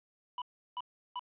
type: tone bursts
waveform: square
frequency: 988 Hz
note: B5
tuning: in tune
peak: -36 dBFS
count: 3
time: 0.38-1.194 s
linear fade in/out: 2 ms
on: 38 ms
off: 350 ms
effects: resampled to 8000 Hz + 11-bit